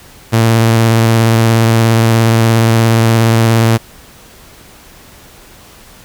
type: tone with vibrato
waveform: sawtooth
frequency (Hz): 113.8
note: A#2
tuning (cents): -41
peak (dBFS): -3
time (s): 0.32-3.78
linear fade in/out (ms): 20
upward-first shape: sine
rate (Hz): 17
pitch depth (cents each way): 24
effects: pink hiss -39 dBFS RMS until 6.04 s